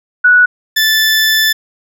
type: tone pair in turn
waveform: sine / 20% pulse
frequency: 1472 / 1754.4 Hz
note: F#6 / A6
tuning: -9 / -6 cents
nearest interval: minor third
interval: 303 cents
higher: second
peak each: -4 dBFS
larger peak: neither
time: 0.24-0.46 / 0.76-1.53 s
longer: second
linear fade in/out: 10 ms
effects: none